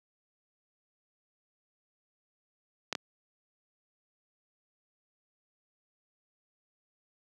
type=clicks; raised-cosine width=0.2 ms; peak=-13 dBFS; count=2; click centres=2.927 / 2.952 s; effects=high-pass 200 Hz 12 dB/octave